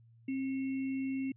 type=tone with sample-and-hold; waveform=sine; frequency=266.3 Hz; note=C4; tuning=31 cents sharp; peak=-32 dBFS; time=0.28-1.32 s; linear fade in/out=5 ms; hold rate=2450 Hz; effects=added 115 Hz sine -58 dBFS peak until 1.36 s + resampled to 8000 Hz